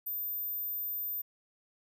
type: tone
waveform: sine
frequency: 13780 Hz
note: A9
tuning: 37 cents flat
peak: -33 dBFS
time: 0.06-1.22 s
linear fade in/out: 10 ms
effects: none